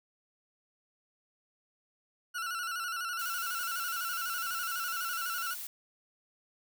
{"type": "tone with vibrato", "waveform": "40% pulse", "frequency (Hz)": 1400, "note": "F6", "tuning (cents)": 4, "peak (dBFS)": -33, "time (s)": [2.34, 5.55], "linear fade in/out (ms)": 20, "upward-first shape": "square", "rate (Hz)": 12, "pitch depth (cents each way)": 62}
{"type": "noise", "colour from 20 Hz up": "blue", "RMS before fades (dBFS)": -41, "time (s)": [3.19, 5.67], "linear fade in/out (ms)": 2}
{"type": "clicks", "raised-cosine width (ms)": 0.5, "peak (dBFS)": -40, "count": 2, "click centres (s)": [3.607, 4.51]}
{"effects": []}